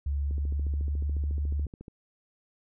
sine tone with pitch glide, 70.9 to 72.47 Hz, C#2 to D2, +40 to -22 cents, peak -26 dBFS, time 0.06-1.66 s, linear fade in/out 5 ms, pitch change +38 cents, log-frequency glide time 0.21-1.14 s
click train, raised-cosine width 3 ms, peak -30 dBFS, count 23, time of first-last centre 0.31-1.881 s, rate 14 Hz
effects none

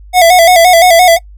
square tone with vibrato, 698.5 Hz, F5, in tune, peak -3 dBFS, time 0.13-1.19 s, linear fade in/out 50 ms, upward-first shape square, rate 5.8 Hz, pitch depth 76 cents each way, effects noise-tail reverb RT60 0.1 s tail -24 dB re dry + added 50 Hz sine -31 dBFS peak until 1.37 s

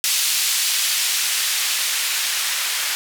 blue noise with band-pass filter sweep, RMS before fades -21 dBFS, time 0.04-2.95 s, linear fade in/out 0 ms, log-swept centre 3500 to 1900 Hz, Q 0.73, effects none

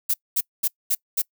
violet noise bursts, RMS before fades -21 dBFS, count 5, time 0.09-1.22 s, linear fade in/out 10 ms, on 50 ms, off 220 ms, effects noise-tail reverb RT60 0.1 s tail -25 dB re dry

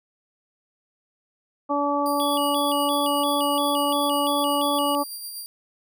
harmonic tone, 287.1 Hz, D4, 39 cents flat, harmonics 1 / 2 / 3 / 4, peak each -26 / -26 / -26 / -26 dBFS, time 1.69-5.04 s, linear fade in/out 20 ms
10% pulse tone with tremolo, 4744 Hz, D8, 17 cents sharp, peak -25 dBFS, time 2.06-5.46 s, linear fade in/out 0 ms, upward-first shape sine, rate 8.2 Hz, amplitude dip 35%
square tone with vibrato, 3136 Hz, G7, in tune, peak -29 dBFS, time 2.2-4.95 s, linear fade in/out 0 ms, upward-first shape square, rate 2.9 Hz, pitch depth 130 cents each way
effects none

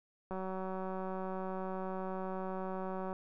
click train, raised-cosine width 1 ms, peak -27 dBFS, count 531, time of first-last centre 0.31-3.129 s, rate 188 Hz, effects none

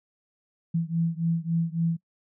sine beating tone pair, 164.81 / 168.41 Hz, E3 / E3, 0 / +37 cents, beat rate 3.6 Hz, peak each -26 / -27 dBFS, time 0.74-1.97 s, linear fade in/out 10 ms, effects noise-tail reverb RT60 0.1 s tail -23 dB re dry

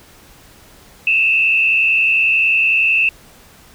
sine tone with frequency modulation, 2637 Hz, E7, in tune, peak -11 dBFS, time 1.07-3.09 s, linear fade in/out 2 ms, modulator 71 Hz, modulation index 1.3, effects pink hiss -45 dBFS RMS until 3.74 s

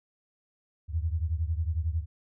sine beating tone pair, 77.8 / 88.8 Hz, D#2 / F2, 0 / +29 cents, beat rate 11 Hz, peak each -28 / -31 dBFS, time 0.88-2.06 s, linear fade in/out 50 ms, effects none

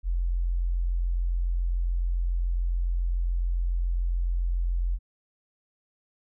sine tone, 43.56 Hz, F1, 4 cents flat, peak -23 dBFS, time 0.03-4.99 s, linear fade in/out 50 ms, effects none

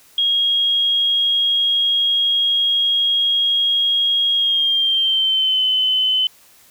sine tone with pitch glide, 3276 to 3039 Hz, G#7 to F#7, -24 to +46 cents, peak -14 dBFS, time 0.18-6.27 s, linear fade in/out 2 ms, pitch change -130 cents, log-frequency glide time 4.35-5.62 s, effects white hiss -50 dBFS RMS until 6.7 s

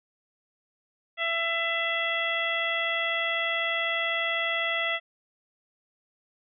harmonic tone, 668 Hz, E5, 23 cents sharp, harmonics 1 / 2 / 3 / 4 / 5, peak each -33 / -34 / -28 / -33 / -33 dBFS, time 1.17-5 s, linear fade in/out 50 ms, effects none

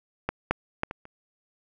clicks, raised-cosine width 0.5 ms, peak -11 / -7 / -10 / -19 / -30 dBFS, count 5, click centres 0.29 / 0.51 / 0.834 / 0.911 / 1.054 s, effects none

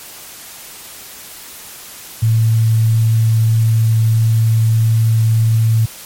sine tone, 112.3 Hz, A2, 36 cents sharp, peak -9 dBFS, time 2.22-5.86 s, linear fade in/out 10 ms, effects white hiss -34 dBFS RMS until 6.05 s + MP3 64 kbps

